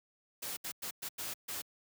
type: noise bursts at uneven times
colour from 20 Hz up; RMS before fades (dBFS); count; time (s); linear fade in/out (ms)
white; -40; 6; 0.42-0.57 / 0.64-0.72 / 0.82-0.91 / 1.02-1.09 / 1.18-1.34 / 1.48-1.62; 10
effects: high-pass 80 Hz 12 dB/octave